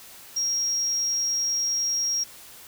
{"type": "tone", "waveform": "sine", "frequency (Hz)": 5610, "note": "F8", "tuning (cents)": 7, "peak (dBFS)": -21, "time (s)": [0.36, 2.24], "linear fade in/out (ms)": 10, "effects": ["tanh soft clip ceiling -20 dBFS", "white hiss -46 dBFS RMS until 2.67 s"]}